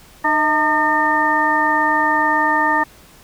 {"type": "harmonic tone with a mistuned harmonic", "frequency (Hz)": 303, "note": "D#4", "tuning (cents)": -46, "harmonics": [1, 2, 3, 4, 6], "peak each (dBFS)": [-24, -26, -17, -21, -18], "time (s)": [0.24, 2.84], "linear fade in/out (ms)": 10, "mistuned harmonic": 2, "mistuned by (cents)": 76, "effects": ["pink hiss -46 dBFS RMS until 3.23 s"]}